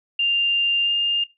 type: tone with pitch glide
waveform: sine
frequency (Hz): 2794 to 2812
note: F7 to F7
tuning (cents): 0 to +11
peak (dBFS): -17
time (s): 0.19-1.24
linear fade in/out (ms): 5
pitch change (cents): +11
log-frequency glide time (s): 0.84-0.9
effects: noise-tail reverb RT60 0.2 s tail -19 dB re dry